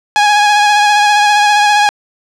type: tone with vibrato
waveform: sawtooth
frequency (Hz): 830.6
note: G#5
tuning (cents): 0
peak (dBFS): -3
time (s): 0.16-1.89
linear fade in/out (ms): 0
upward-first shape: sine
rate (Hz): 15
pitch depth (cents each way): 24
effects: low-pass 6000 Hz 12 dB/octave